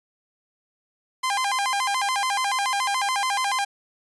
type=tone with vibrato; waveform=sawtooth; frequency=911 Hz; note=A#5; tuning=40 cents flat; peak=-18 dBFS; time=1.23-3.65 s; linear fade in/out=10 ms; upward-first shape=square; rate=7 Hz; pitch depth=220 cents each way; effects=resampled to 24000 Hz